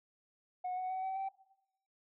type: tone with pitch steps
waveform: sine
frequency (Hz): 731 / 741.6 / 752.4 / 763.4 / 774.5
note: F#5 / F#5 / F#5 / G5 / G5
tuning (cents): -21 / +4 / +29 / -46 / -21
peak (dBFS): -33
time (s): 0.64-1.29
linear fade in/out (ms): 10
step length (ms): 130
effects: noise-tail reverb RT60 0.8 s tail -17 dB re dry + tanh soft clip ceiling -33 dBFS